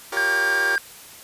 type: chord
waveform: 15% pulse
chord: G half-diminished seventh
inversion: third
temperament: just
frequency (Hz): 352.8 / 392 / 470.4 / 564.5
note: F4 / G4 / Bb4 / Db5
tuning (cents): +18 / 0 / +16 / +31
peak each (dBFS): -28 / -24 / -26 / -27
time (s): 0.12-0.76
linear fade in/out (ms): 5
type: tone with vibrato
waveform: triangle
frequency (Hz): 1605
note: G6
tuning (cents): +40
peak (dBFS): -17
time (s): 0.17-0.78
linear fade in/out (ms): 0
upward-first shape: sine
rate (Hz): 16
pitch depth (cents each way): 17
effects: white hiss -43 dBFS RMS until 1.23 s + resampled to 32000 Hz